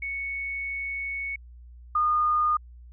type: tone pair in turn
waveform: sine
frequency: 2217 / 1222.2 Hz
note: C#7 / D#6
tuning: 0 / -31 cents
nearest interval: minor seventh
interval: 1031 cents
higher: first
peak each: -29 / -20 dBFS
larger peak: second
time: 0.02-1.36 / 1.95-2.57 s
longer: first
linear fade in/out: 5 ms
effects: added 60 Hz sine -44 dBFS peak until 2.92 s

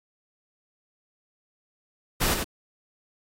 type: noise with echo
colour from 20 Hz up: pink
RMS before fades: -23 dBFS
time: 2.2-2.35 s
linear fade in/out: 20 ms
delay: 93 ms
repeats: 1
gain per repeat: -6 dB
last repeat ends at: 2.443 s
effects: AAC 48 kbps

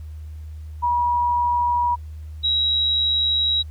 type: tone pair in turn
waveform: sine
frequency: 964 / 3856 Hz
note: B5 / B7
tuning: -42 / -42 cents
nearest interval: 2 octaves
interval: 2400 cents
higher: second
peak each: -17 dBFS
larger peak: neither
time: 0.82-1.96 / 2.43-3.63 s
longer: second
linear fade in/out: 20 ms
effects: added 77 Hz sine -32 dBFS peak until 3.7 s + pink hiss -59 dBFS RMS until 3.7 s

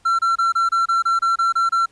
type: tone bursts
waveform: triangle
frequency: 1355 Hz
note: E6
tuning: 47 cents sharp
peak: -13 dBFS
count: 11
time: 0.05-1.86 s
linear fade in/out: 10 ms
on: 140 ms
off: 27 ms
effects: pink hiss -58 dBFS RMS until 1.91 s + resampled to 22050 Hz

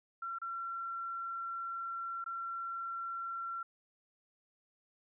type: tone with dropouts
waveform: sine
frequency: 1361 Hz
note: F6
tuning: 45 cents flat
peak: -37 dBFS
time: 0.22-3.63 s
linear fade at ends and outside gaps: 5 ms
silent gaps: 0.386-0.416 / 2.242-2.261 s
effects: none

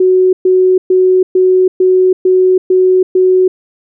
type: tone bursts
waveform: sine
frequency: 370.7 Hz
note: F#4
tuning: 3 cents sharp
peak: -5 dBFS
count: 8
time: 0-3.48 s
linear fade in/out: 5 ms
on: 330 ms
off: 120 ms
effects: none

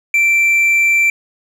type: tone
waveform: triangle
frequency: 2345 Hz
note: D7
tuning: 3 cents flat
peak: -8 dBFS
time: 0.14-1.1 s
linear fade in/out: 2 ms
effects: none

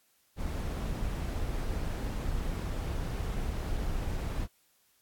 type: noise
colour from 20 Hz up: brown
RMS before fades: -33 dBFS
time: 0.36-4.48 s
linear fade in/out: 50 ms
effects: white hiss -69 dBFS RMS until 5.01 s + AAC 64 kbps

